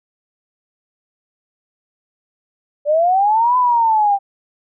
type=linear two-way sweep; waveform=sine; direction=up then down; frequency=574 to 1011 to 783 Hz; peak=-11 dBFS; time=2.85-4.19 s; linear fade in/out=50 ms; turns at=3.57 s; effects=none